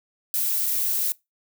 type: noise with dropouts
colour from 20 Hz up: violet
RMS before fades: -24 dBFS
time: 0.34-1.12 s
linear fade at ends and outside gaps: 0 ms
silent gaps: 0.66-0.663 s
effects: noise-tail reverb RT60 0.2 s tail -22 dB re dry